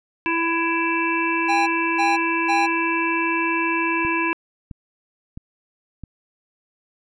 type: harmonic tone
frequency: 332.6 Hz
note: E4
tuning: 16 cents sharp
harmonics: 1 / 3 / 5 / 7 / 8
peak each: -24 / -24 / -28 / -27 / -25 dBFS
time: 0.26-4.33 s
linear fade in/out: 0 ms
type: tone bursts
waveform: square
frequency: 807 Hz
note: G#5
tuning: 50 cents flat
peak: -19 dBFS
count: 3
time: 1.48-2.67 s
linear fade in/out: 20 ms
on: 190 ms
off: 310 ms
type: click train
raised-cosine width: 5 ms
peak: -22 dBFS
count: 4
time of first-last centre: 4.05-6.037 s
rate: 1.51 Hz
effects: low-pass 5000 Hz 12 dB/octave